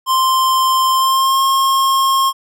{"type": "tone with pitch glide", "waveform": "square", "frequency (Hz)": [1046.5, 1074.7], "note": ["C6", "C6"], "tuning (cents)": [0, 46], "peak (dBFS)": -12, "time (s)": [0.06, 2.33], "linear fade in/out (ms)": 50, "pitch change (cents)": 46, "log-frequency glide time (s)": [0.92, 1.42], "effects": []}